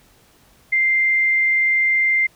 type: tone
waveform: sine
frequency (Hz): 2093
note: C7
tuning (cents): 0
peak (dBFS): -14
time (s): 0.72-2.27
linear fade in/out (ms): 10
effects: pink hiss -54 dBFS RMS until 2.35 s